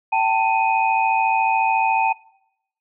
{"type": "tone cluster", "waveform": "sine", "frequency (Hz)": [776, 890, 2498], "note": ["G5", "A5", "D#7"], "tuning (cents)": [-18, 20, 6], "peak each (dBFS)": [-21, -18, -24], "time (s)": [0.12, 2.13], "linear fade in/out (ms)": 10, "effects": ["noise-tail reverb RT60 0.8 s tail -21 dB re dry"]}